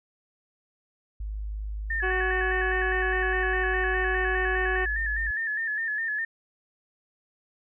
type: tone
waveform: sine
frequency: 51.91 Hz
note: G#1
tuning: in tune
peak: -30 dBFS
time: 1.2-5.31 s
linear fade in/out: 5 ms
type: tone with vibrato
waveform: sine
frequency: 1760 Hz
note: A6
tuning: in tune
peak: -26 dBFS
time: 1.9-6.25 s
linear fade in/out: 5 ms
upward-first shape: square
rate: 4.9 Hz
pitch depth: 52 cents each way
type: harmonic tone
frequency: 372.4 Hz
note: F#4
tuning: 11 cents sharp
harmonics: 1 / 2 / 3 / 4 / 5 / 6 / 7 / 8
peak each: -29 / -33 / -36 / -39 / -42 / -42 / -41 / -47 dBFS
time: 2.02-4.86 s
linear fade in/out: 20 ms
effects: none